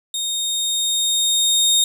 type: tone with level ramp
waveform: 25% pulse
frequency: 3700 Hz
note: A#7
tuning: 14 cents flat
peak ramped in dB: -18 to -9 dBFS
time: 0.14-1.84 s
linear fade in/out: 2 ms
effects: none